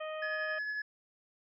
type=harmonic tone; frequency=622.3 Hz; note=D#5; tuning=in tune; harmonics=1 / 2 / 3 / 4 / 5; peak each=-38 / -44 / -48 / -50 / -52 dBFS; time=0-0.59 s; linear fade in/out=10 ms
type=tone with tremolo; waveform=triangle; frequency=1702 Hz; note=G#6; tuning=42 cents sharp; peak=-31 dBFS; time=0.22-0.82 s; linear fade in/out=5 ms; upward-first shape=triangle; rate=11 Hz; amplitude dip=35%
effects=resampled to 16000 Hz